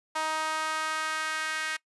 sawtooth tone with high-pass filter sweep, 313.8 Hz, D#4, 15 cents sharp, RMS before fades -31 dBFS, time 0.15-1.77 s, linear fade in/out 10 ms, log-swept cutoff 950 to 1700 Hz, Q 2.3, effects noise-tail reverb RT60 0.1 s tail -21 dB re dry + resampled to 24000 Hz

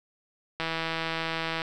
click train, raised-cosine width 0.3 ms, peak -14 dBFS, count 167, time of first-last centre 0.6-1.618 s, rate 163 Hz, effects none

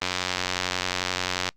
click train, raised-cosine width 0.2 ms, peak -7 dBFS, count 135, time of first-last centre 0.02-1.489 s, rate 91.2 Hz, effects noise-tail reverb RT60 0.1 s tail -24 dB re dry + Opus 24 kbps

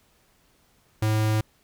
square tone, 108.4 Hz, A2, 25 cents flat, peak -21 dBFS, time 1.02-1.41 s, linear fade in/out 5 ms, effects pink hiss -63 dBFS RMS until 1.63 s

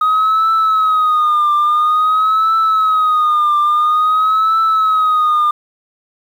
sine tone with vibrato, 1253 Hz, D#6, 12 cents sharp, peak -8 dBFS, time 0.01-5.51 s, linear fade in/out 5 ms, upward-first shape triangle, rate 0.49 Hz, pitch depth 95 cents each way, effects tanh soft clip ceiling -8 dBFS + 7-bit

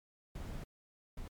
brown noise bursts at uneven times, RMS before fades -43 dBFS, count 2, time 0.35-0.64 / 1.17-1.28 s, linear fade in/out 5 ms, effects MP3 96 kbps

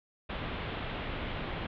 pink low-pass noise, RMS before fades -37 dBFS, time 0.29-1.67 s, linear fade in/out 10 ms, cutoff 3600 Hz, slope 48 dB/octave, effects none

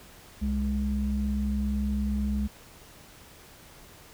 sine tone pair together, 65.5 / 207.5 Hz, C2 / G#3, +2 / -1 cents, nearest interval octave + minor sixth, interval 1997 cents, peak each -27 dBFS, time 0.41-2.48 s, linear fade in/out 20 ms, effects tanh soft clip ceiling -18 dBFS + pink hiss -51 dBFS RMS until 4.13 s

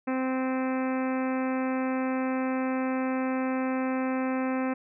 harmonic tone, 260 Hz, C4, 11 cents flat, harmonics 1 / 2 / 3 / 4 / 5 / 6 / 7 / 8 / 9 / 10, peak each -27 / -33 / -37 / -39 / -41 / -43 / -44 / -45 / -46 / -47 dBFS, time 0.07-4.74 s, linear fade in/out 10 ms, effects none

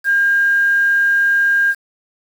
sine tone with quantisation, 1609 Hz, G6, 45 cents sharp, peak -11 dBFS, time 0.04-1.75 s, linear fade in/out 50 ms, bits 6, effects none

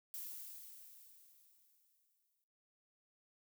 violet noise with exponential decay, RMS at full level -45 dBFS, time 0.14-2.44 s, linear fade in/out 0 ms, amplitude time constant 500 ms, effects noise-tail reverb RT60 0.9 s tail -20 dB re dry

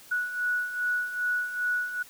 sine beating tone pair, 1468 / 1470.5 Hz, F#6 / F#6, -14 / -11 cents, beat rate 2.5 Hz, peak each -33 / -27 dBFS, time 0.11-2.03 s, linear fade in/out 10 ms, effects white hiss -51 dBFS RMS until 2.09 s

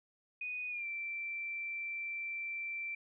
sine tone with pitch glide, 2483 to 2344 Hz, D#7 to D7, -4 to -4 cents, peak -37 dBFS, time 0.41-2.95 s, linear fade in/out 5 ms, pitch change -100 cents, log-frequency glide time 0.69-0.86 s, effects none

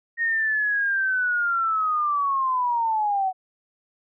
sine linear sweep, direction down, 1864.7 to 740 Hz, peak -20 dBFS, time 0.17-3.33 s, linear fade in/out 50 ms, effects none

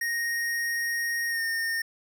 square tone with pitch glide, 1864.7 to 1827.4 Hz, A#6 to A#6, 0 to -35 cents, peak -27 dBFS, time 0.01-1.82 s, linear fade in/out 5 ms, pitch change -35 cents, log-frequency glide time 1.29-1.41 s, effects none

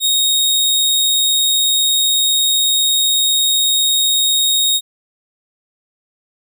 sawtooth tone, 3742 Hz, A#7, 6 cents sharp, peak -9 dBFS, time 0-4.81 s, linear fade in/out 50 ms, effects none

